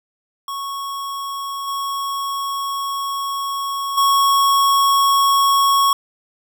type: tone with level steps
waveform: square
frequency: 1105 Hz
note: C#6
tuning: 6 cents flat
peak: -25 / -22 / -13 dBFS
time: 0.48-5.93 s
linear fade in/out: 2 ms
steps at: 1.67 / 3.97 s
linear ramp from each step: 10 ms
effects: none